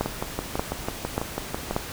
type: two click trains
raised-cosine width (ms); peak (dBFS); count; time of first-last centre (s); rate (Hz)
1; -9 / -12; 4 / 11; 0.01-1.764 / 0.06-1.71; 1.71 / 6.06
effects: pink hiss -36 dBFS RMS until 1.92 s